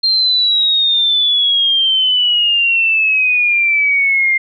sine exponential sweep, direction down, 4200 to 2100 Hz, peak -10 dBFS, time 0.03-4.38 s, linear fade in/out 10 ms, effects none

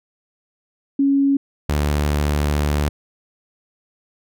sine / sawtooth tone pair in turn, 277.2 / 73.62 Hz, C#4 / D2, 0 / +5 cents, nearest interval octave + major seventh, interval 2295 cents, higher first, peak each -13 dBFS, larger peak neither, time 0.99-1.37 / 1.69-2.89 s, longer second, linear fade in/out 5 ms, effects none

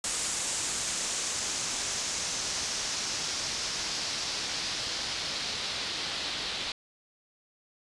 white noise with low-pass filter sweep, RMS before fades -33 dBFS, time 0.04-6.72 s, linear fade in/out 2 ms, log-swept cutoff 7800 to 4000 Hz, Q 2.1, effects resampled to 24000 Hz

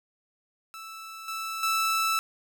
sawtooth tone with level steps, 1318.5 Hz, E6, in tune, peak -36 / -28 / -20 dBFS, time 0.74-2.19 s, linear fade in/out 0 ms, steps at 1.28 / 1.63 s, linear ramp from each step 2 ms, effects none

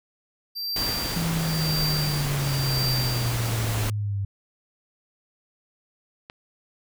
square tone with tremolo, 4700 Hz, D8, 1 cent sharp, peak -25 dBFS, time 0.55-3.5 s, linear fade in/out 20 ms, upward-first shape triangle, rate 0.97 Hz, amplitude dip 100%
pink noise, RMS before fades -30 dBFS, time 0.76-3.9 s, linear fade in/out 2 ms
sine linear sweep, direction down, 168.1 to 98 Hz, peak -24 dBFS, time 1.16-4.25 s, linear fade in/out 5 ms
click, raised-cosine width 0.3 ms, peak -23 dBFS, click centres 6.299 s
effects none

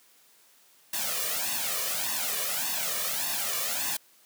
white noise with flanger, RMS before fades -30 dBFS, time 0.93-3.97 s, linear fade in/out 5 ms, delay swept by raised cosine 1.1 to 1.74 ms, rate 1.7 Hz, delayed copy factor +0.85, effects white hiss -60 dBFS RMS until 4.25 s + high-pass 200 Hz 12 dB/octave

